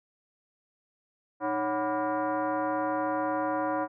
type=tone with frequency modulation; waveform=sine; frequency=123.2 Hz; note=B2; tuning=4 cents flat; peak=-26 dBFS; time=1.4-3.88 s; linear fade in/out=50 ms; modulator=432 Hz; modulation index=2.5; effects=none